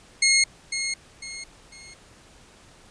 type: tone with echo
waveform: 15% pulse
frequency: 2155 Hz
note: C#7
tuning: 49 cents flat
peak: -10 dBFS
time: 0.22-0.44 s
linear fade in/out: 5 ms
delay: 500 ms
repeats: 3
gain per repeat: -9 dB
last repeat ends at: 1.94 s
effects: pink hiss -52 dBFS RMS until 2.9 s + resampled to 22050 Hz